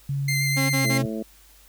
sine tone with pitch glide, 139.2 to 129.88 Hz, C#3 to C3, +8 to -12 cents, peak -23 dBFS, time 0.09-1.06 s, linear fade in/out 5 ms, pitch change -120 cents, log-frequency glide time 0.75-0.85 s
sawtooth tone with vibrato, 2085 Hz, C7, 7 cents flat, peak -20 dBFS, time 0.28-0.98 s, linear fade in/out 5 ms, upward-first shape sine, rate 7.9 Hz, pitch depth 14 cents each way
sawtooth tone bursts, 270 Hz, C#4, 45 cents flat, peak -20 dBFS, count 3, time 0.56-1.03 s, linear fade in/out 20 ms, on 140 ms, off 25 ms
harmonic tone, 110 Hz, A2, in tune, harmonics 2 / 3 / 4 / 5 / 6, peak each -29 / -33 / -35 / -37 / -39 dBFS, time 0.84-1.23 s, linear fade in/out 10 ms
effects added 50 Hz sine -54 dBFS peak until 1.68 s + white hiss -54 dBFS RMS until 1.68 s

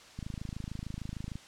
click train, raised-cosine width 5 ms, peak -26 dBFS, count 32, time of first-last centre 0.19-1.355 s, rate 26.6 Hz, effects white hiss -53 dBFS RMS until 1.47 s + low-pass 6000 Hz 12 dB/octave

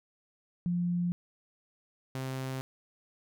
sine / sawtooth tone pair in turn, 175.2 / 131.63 Hz, F3 / C3, +6 / +11 cents, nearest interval perfect fourth, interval 495 cents, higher first, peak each -27 / -30 dBFS, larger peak first, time 0.66-1.12 / 2.15-2.61 s, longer neither, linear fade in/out 0 ms, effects none

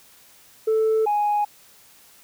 sine tone pair in turn, 440 / 830.6 Hz, A4 / G#5, 0 / 0 cents, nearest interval major seventh, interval 1100 cents, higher second, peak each -15 / -17 dBFS, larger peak first, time 0.67-1.06 / 1.06-1.45 s, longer neither, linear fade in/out 10 ms, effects tanh soft clip ceiling -15 dBFS + white hiss -52 dBFS RMS until 2.23 s

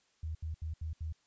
sine tone bursts, 79.3 Hz, D#2, 33 cents sharp, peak -35 dBFS, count 5, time 0.23-1.126 s, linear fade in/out 5 ms, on 120 ms, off 74 ms, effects white hiss -72 dBFS RMS until 1.26 s + resampled to 16000 Hz

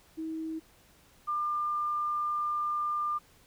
sine tone pair in turn, 320 / 1198.4 Hz, D#4 / D6, +49 / +35 cents, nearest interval octave + major seventh, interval 2286 cents, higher second, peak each -33 / -28 dBFS, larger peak second, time 0.17-0.6 / 1.27-3.19 s, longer second, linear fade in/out 20 ms, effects pink hiss -61 dBFS RMS until 3.46 s

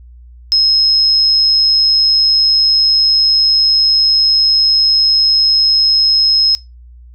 sine tone, 5150 Hz, E8, 41 cents flat, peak -7 dBFS, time 0.52-6.55 s, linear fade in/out 0 ms, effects noise-tail reverb RT60 0.2 s tail -20 dB re dry + added 60 Hz sine -35 dBFS peak until 7.14 s

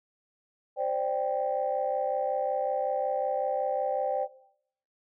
sine chord, C suspended second, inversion none, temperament just, 523.3 / 588.7 / 784.9 Hz, C5 / D5 / G5, 0 / +4 / +2 cents, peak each -30 dBFS, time 0.76-4.28 s, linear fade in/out 50 ms, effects noise-tail reverb RT60 0.7 s tail -18 dB re dry + tanh soft clip ceiling -17 dBFS

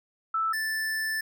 sine / square tone pair in turn, 1318.5 / 1760 Hz, E6 / A6, 0 / 0 cents, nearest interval perfect fourth, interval 500 cents, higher second, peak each -24 / -28 dBFS, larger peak first, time 0.34-0.53 / 0.53-1.21 s, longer second, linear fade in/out 5 ms, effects none

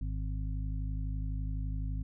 harmonic tone, 51.91 Hz, G#1, in tune, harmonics 1 / 2 / 3 / 5, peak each -33 / -39 / -43 / -47 dBFS, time 0.01-2.03 s, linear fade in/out 5 ms, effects none

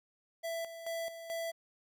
square tone with tremolo, 664 Hz, E5, 12 cents sharp, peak -36 dBFS, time 0.43-1.52 s, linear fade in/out 20 ms, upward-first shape square, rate 2.3 Hz, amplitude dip 65%, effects none

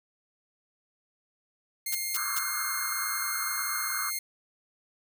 5% pulse tone, 2123 Hz, C7, 25 cents sharp, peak -20 dBFS, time 1.86-4.19 s, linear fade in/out 5 ms
blue noise bursts, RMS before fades -30 dBFS, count 3, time 1.92-2.39 s, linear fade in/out 5 ms, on 30 ms, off 190 ms
white band-pass noise, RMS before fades -36 dBFS, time 2.15-4.11 s, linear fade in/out 20 ms, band 1100 to 1600 Hz, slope 96 dB/octave
effects none

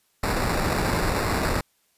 pink noise with sample-and-hold, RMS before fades -24 dBFS, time 0.23-1.61 s, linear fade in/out 5 ms, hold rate 3150 Hz, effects white hiss -67 dBFS RMS until 1.97 s + resampled to 32000 Hz

